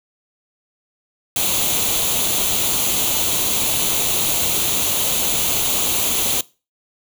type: noise with comb filter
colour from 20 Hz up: white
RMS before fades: -19 dBFS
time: 1.36-6.41 s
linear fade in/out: 2 ms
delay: 0.29 ms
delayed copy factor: +0.65
effects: noise-tail reverb RT60 0.3 s tail -21 dB re dry